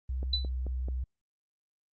sine tone with pitch glide, 64.2 to 63.21 Hz, C2 to B1, -32 to +41 cents, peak -30 dBFS, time 0.09-1.04 s, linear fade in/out 5 ms, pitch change -27 cents, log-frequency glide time 0.41-0.57 s
click train, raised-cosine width 2 ms, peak -28 dBFS, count 4, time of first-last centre 0.23-0.885 s, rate 4.58 Hz
sine tone with exponential decay, 3984 Hz, B7, 14 cents sharp, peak -23 dBFS, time 0.33-0.49 s, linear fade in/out 5 ms, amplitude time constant 33 ms
effects Opus 24 kbps

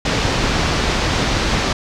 pink low-pass noise, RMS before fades -18 dBFS, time 0.05-1.73 s, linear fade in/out 5 ms, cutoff 5900 Hz, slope 24 dB/octave, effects none

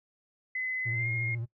sine tone with pitch glide, 2029 to 2137 Hz, B6 to C7, +46 to +36 cents, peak -30 dBFS, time 0.55-1.35 s, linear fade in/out 5 ms, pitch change +90 cents, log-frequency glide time 0.91-1.08 s
triangle tone with vibrato, 116.54 Hz, A#2, in tune, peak -30 dBFS, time 0.85-1.46 s, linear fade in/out 20 ms, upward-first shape sine, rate 14 Hz, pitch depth 61 cents each way
effects noise-tail reverb RT60 0.1 s tail -19 dB re dry

